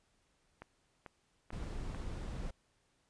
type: click train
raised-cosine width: 0.5 ms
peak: -32 dBFS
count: 4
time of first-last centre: 0.62-1.947 s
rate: 2.26 Hz
type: noise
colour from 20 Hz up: brown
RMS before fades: -41 dBFS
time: 1.52-2.51 s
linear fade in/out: 10 ms
effects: pink hiss -75 dBFS RMS until 3.09 s + resampled to 22050 Hz